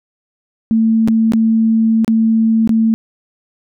sine tone with dropouts, 223.7 Hz, A3, 29 cents sharp, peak -9 dBFS, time 0.71-2.94 s, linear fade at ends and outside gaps 0 ms, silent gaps 1.076-1.084 / 1.321-1.335 / 2.046-2.079 / 2.675-2.693 s, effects none

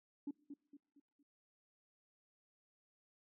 sine tone with echo, 285.7 Hz, D4, 48 cents flat, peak -38 dBFS, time 0.27-0.31 s, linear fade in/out 5 ms, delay 230 ms, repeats 4, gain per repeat -8 dB, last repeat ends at 1.23 s, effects noise-tail reverb RT60 0.7 s tail -25 dB re dry + tanh soft clip ceiling -36 dBFS

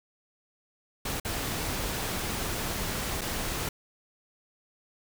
pink noise with dropouts, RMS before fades -32 dBFS, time 1.05-3.69 s, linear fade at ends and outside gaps 5 ms, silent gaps 1.2-1.248 / 3.211-3.215 s, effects none

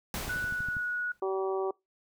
pink noise with exponential decay, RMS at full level -34 dBFS, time 0.14-1.2 s, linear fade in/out 1 ms, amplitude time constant 230 ms
click train, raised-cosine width 5 ms, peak -29 dBFS, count 7, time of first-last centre 0.28-0.768 s, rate 12.3 Hz
sine tone with pitch glide, 1480 to 1460.5 Hz, F#6 to F#6, 0 to -23 cents, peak -30 dBFS, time 0.29-1.12 s, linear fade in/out 5 ms, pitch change -23 cents, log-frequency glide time 0.39-0.85 s
harmonic tone, 191.5 Hz, G3, 40 cents flat, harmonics 2 / 3 / 4 / 5 / 6, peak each -29 / -39 / -37 / -41 / -40 dBFS, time 1.22-1.71 s, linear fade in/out 5 ms
effects noise-tail reverb RT60 0.2 s tail -24 dB re dry

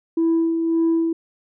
sine tone with tremolo, 329.6 Hz, E4, in tune, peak -13 dBFS, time 0.17-1.13 s, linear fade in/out 5 ms, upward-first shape sine, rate 1.8 Hz, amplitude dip 45%, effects tanh soft clip ceiling -13 dBFS

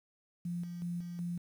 sine tone with tremolo, 173.8 Hz, F3, 8 cents flat, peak -34 dBFS, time 0.45-1.38 s, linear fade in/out 5 ms, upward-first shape square, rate 2.7 Hz, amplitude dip 45%, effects 10-bit

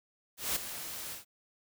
white noise with ADSR envelope, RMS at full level -30 dBFS, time 0.37-1.25 s, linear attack 190 ms, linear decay 9 ms, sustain -11 dB, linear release 130 ms, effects none

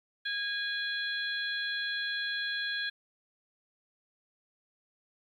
harmonic tone with a mistuned harmonic, 820 Hz, G#5, 22 cents flat, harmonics 2 / 3 / 4 / 5, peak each -33 / -46 / -37 / -39 dBFS, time 0.25-2.9 s, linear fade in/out 10 ms, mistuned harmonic 4, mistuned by +44 cents, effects 11-bit

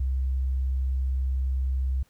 sine tone, 65.41 Hz, C2, in tune, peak -23 dBFS, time 0-2.03 s, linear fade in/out 5 ms, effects pink hiss -65 dBFS RMS until 2.09 s

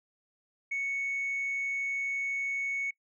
sine tone, 2217 Hz, C#7, in tune, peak -28 dBFS, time 0.71-2.91 s, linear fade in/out 10 ms, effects noise-tail reverb RT60 0.1 s tail -25 dB re dry + tanh soft clip ceiling -27 dBFS

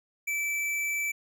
sine tone with tanh clipping, 2318 Hz, D7, 23 cents flat, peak -29 dBFS, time 0.27-1.12 s, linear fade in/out 10 ms, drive 18 dB, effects none

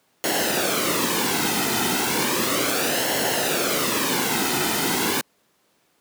pink noise with flanger, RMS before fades -22 dBFS, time 0.24-5.21 s, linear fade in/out 0 ms, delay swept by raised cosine 0.82 to 1.8 ms, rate 0.34 Hz, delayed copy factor -0.6, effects pink hiss -64 dBFS RMS until 6 s + high-pass 200 Hz 12 dB/octave

